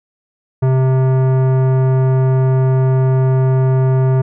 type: tone with tanh clipping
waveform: sine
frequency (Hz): 130.81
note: C3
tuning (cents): 0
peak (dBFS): -12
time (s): 0.62-4.22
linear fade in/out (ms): 10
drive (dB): 16
effects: none